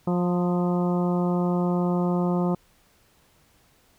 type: harmonic tone with a mistuned harmonic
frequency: 177.3 Hz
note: F3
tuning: 26 cents sharp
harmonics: 1 / 2 / 3 / 4 / 5 / 6 / 7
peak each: -22 / -28 / -32 / -34 / -36 / -38 / -39 dBFS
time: 0.07-2.55 s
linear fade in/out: 5 ms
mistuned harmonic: 6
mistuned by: -36 cents
effects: pink hiss -61 dBFS RMS until 3.98 s